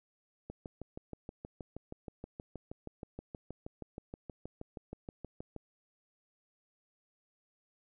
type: click train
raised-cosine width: 2 ms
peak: -29 dBFS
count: 33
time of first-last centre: 0.5-5.563 s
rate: 6.32 Hz
effects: none